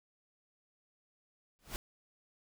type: noise with exponential growth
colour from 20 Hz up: pink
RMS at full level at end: -36 dBFS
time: 1.59-1.76 s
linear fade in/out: 0 ms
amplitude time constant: 35 ms
effects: none